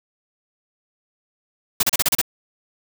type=noise bursts; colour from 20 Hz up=white; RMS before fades=-17 dBFS; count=7; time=1.8-2.215 s; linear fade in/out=5 ms; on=31 ms; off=33 ms; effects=none